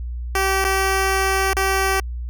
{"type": "tone with dropouts", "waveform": "10% pulse", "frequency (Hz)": 385.6, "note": "G4", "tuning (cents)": -28, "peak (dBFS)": -9, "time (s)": [0.35, 2], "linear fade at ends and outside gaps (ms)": 2, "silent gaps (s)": [[0.643, 0.648], [1.533, 1.567]], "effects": ["added 60 Hz sine -25 dBFS peak until 2.29 s"]}